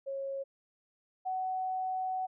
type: tone pair in turn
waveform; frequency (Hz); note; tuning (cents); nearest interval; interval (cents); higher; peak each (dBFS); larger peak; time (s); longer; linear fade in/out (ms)
sine; 546 / 748.7; C#5 / F#5; -26 / +20; perfect fourth; 546; second; -34 / -31; second; 0.06-0.44 / 1.25-2.27; second; 20
effects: none